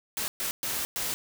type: noise bursts at uneven times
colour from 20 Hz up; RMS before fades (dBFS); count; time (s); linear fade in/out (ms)
white; -31; 4; 0.17-0.28 / 0.4-0.51 / 0.63-0.85 / 0.96-1.14; 0
effects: none

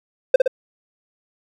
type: tone with echo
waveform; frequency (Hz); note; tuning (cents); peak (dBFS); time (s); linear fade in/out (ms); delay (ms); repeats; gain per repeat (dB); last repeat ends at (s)
triangle; 519; C5; -14; -4; 0.34-0.36; 5; 59; 2; -4; 0.478
effects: none

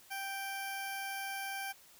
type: tone with notch filter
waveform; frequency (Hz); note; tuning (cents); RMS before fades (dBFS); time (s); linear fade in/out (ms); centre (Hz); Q
10% pulse; 784; G5; 0; -40; 0.1-1.73; 20; 3900; 1.2
effects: white hiss -60 dBFS RMS until 1.99 s

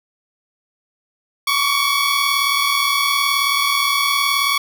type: tone pair together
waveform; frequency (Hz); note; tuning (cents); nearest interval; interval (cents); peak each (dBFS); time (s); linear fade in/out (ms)
15% pulse; 1106 / 1145; C#6 / D6; -4 / -44; minor second; 60; -12; 1.47-4.58; 5
effects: none

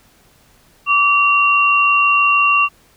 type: tone pair together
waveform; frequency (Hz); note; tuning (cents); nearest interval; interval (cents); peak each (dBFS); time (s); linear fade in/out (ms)
sine; 1158.2 / 2753; D6 / F7; -24 / -25; octave + minor third; 1499; -13; 0.86-2.69; 50
effects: pink hiss -52 dBFS RMS until 2.96 s

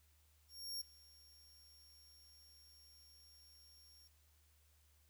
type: tone with ADSR envelope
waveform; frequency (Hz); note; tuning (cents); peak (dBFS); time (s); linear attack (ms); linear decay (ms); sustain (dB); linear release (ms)
sawtooth; 5540; F8; -15; -38; 0.48-4.08; 330; 8; -22; 8
effects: added 75 Hz sine -70 dBFS peak until 5.09 s + white hiss -75 dBFS RMS until 5.09 s

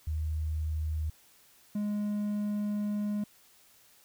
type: tone pair in turn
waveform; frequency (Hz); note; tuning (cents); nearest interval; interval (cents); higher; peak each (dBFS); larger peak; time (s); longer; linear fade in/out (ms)
sine / triangle; 77.78 / 207.6; D#2 / G#3; 0 / 0; octave + perfect fourth; 1700; second; -29 / -27; second; 0.07-1.1 / 1.75-3.24; second; 5
effects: white hiss -61 dBFS RMS until 4.04 s

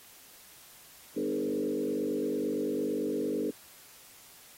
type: tone with frequency modulation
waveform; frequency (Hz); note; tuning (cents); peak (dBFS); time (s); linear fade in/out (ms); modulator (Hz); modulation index
sine; 360; F#4; -47; -28; 1.16-3.51; 10; 48.9; 2.5
effects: white hiss -54 dBFS RMS until 4.57 s + AAC 48 kbps

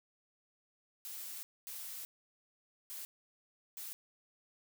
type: noise bursts at uneven times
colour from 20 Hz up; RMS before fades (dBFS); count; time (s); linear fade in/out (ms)
blue; -45; 4; 1.05-1.43 / 1.67-2.05 / 2.9-3.05 / 3.77-3.93; 0
effects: none

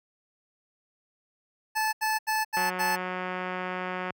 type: tone bursts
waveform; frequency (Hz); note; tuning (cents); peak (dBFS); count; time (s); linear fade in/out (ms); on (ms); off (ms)
25% pulse; 870; A5; -20; -21; 5; 1.75-2.966; 20; 180; 79
type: click train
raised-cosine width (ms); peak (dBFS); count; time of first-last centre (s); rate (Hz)
0.5; -18; 282; 2.57-4.106; 183
effects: high-pass 80 Hz 12 dB/octave

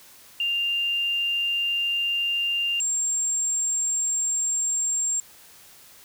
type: tone pair in turn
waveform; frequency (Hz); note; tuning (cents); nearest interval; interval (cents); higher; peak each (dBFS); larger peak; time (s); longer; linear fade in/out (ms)
sine; 2794 / 7435; F7 / A#8; 0 / -5; octave + perfect fourth; 1695; second; -22; neither; 0.4-2.8 / 2.8-5.2; neither; 2
effects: white hiss -50 dBFS RMS until 6.04 s

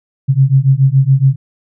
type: beating tone pair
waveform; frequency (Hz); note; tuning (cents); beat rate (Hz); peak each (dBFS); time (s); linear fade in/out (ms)
sine; 131.4 / 138.5; C3 / C#3; +8 / -1; 7.1; -10; 0.28-1.36; 20
effects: none

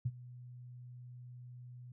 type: tone with ADSR envelope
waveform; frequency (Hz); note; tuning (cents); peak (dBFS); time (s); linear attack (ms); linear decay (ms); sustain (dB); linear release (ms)
sine; 123.47; B2; 0; -29; 0.05-1.92; 10; 45; -19; 3
effects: none

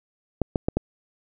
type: clicks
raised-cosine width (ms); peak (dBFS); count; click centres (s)
2; -8; 4; 0.417 / 0.558 / 0.685 / 0.77
effects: none

